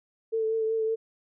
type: tone with vibrato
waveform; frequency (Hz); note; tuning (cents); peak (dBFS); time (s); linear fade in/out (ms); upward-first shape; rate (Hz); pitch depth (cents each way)
sine; 444.3; A4; +17; -24; 0.32-0.96; 20; triangle; 5.3; 26
effects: none